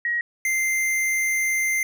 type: tone pair in turn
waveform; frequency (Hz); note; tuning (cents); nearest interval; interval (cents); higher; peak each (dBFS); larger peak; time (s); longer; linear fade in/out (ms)
sine / square; 1897 / 2087; A#6 / C7; +30 / -5; major second; 165; second; -21 / -21; neither; 0.05-0.21 / 0.45-1.83; second; 2
effects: none